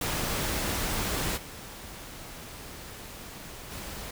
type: noise with level steps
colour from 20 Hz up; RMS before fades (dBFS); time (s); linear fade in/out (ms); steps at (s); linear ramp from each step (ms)
pink; -30 / -43 / -39; 0.01-4.11; 5; 1.36 / 3.7; 20
effects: none